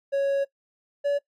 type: tone pair in turn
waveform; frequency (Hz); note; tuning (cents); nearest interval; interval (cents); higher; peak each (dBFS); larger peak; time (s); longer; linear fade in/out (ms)
triangle; 554.4 / 570.6; C#5 / C#5; 0 / +50; unison; 50; second; -19; neither; 0.12-0.45 / 1.04-1.19; first; 20
effects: noise-tail reverb RT60 0.1 s tail -21 dB re dry + AAC 48 kbps